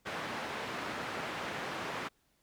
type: band-pass noise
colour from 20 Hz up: white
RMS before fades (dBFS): -39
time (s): 0.05-2.09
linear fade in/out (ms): 20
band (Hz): 120 to 1800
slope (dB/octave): 12
effects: pink hiss -73 dBFS RMS until 2.42 s